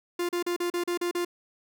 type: tone bursts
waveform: 45% pulse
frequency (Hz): 350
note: F4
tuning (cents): +4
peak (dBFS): -26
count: 8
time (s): 0.19-1.249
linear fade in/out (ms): 5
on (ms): 100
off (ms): 37
effects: none